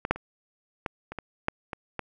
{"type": "clicks", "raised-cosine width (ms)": 0.5, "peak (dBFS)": [-14, -6, -25, -14, -22, -19, -9, -18, -16], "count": 9, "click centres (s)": [0.051, 0.11, 0.16, 0.862, 1.12, 1.187, 1.484, 1.732, 1.993], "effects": []}